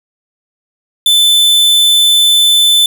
45% pulse tone, 3520 Hz, A7, in tune, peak -6 dBFS, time 1.06-2.86 s, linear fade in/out 2 ms, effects none

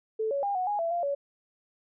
sine tone with pitch steps, 439.1 / 560 / 805 / 736 / 826 / 669 / 693 / 564 Hz, A4 / C#5 / G5 / F#5 / G#5 / E5 / F5 / C#5, -4 / +18 / +46 / -9 / -10 / +25 / -14 / +30 cents, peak -26 dBFS, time 0.19-1.15 s, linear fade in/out 10 ms, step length 120 ms, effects none

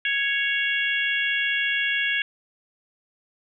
harmonic tone, 554.4 Hz, C#5, in tune, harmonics 3 / 4 / 5 / 6, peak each -25 / -27 / -27 / -30 dBFS, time 0.05-2.22 s, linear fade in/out 2 ms, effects none

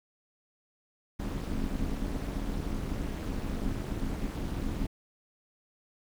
brown noise with amplitude modulation, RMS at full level -29 dBFS, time 1.19-4.87 s, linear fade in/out 10 ms, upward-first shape sine, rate 238 Hz, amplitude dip 90%, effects none

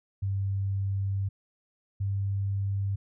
sine tone pair in turn, 98 / 98.8 Hz, G2 / G2, 0 / +14 cents, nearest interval unison, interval 14 cents, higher second, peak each -26 dBFS, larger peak neither, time 0.22-1.29 / 2-2.96 s, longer first, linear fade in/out 10 ms, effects none

